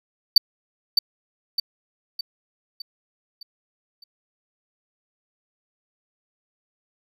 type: tone with echo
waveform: triangle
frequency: 4589 Hz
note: D8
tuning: 41 cents flat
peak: -6 dBFS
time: 0.36-0.38 s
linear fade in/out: 5 ms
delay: 610 ms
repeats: 6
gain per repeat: -6 dB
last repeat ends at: 4.04 s
effects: none